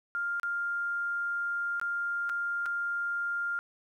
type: tone with dropouts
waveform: sine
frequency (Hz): 1400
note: F6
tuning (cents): +4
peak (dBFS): -29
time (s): 0.15-3.59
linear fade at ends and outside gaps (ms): 0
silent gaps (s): 0.398-0.432 / 1.798-1.814 / 2.293-2.297 / 2.658-2.662
effects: 11-bit